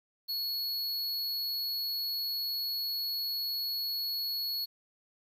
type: tone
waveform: square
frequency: 4361 Hz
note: C#8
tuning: 29 cents flat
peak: -32 dBFS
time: 0.28-4.66 s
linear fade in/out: 20 ms
effects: 10-bit